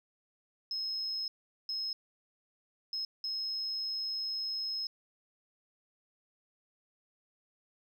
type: tone bursts at uneven times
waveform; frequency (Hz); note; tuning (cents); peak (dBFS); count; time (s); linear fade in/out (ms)
sine; 5160; E8; -38; -32; 4; 0.71-1.28 / 1.69-1.93 / 2.93-3.05 / 3.24-4.87; 2
effects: tanh soft clip ceiling -29 dBFS